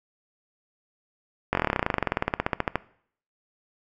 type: slowing click train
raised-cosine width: 0.5 ms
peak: -7 dBFS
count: 29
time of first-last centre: 1.53-2.756 s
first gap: 21 ms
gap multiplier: 1.05
effects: noise-tail reverb RT60 0.6 s tail -20 dB re dry